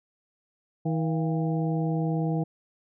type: harmonic tone with a mistuned harmonic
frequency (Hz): 160.3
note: E3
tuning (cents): -48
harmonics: 1 / 2 / 3 / 4 / 5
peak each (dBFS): -25 / -31 / -35 / -37 / -39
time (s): 0.85-2.44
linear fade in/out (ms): 10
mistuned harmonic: 4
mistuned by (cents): +110
effects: none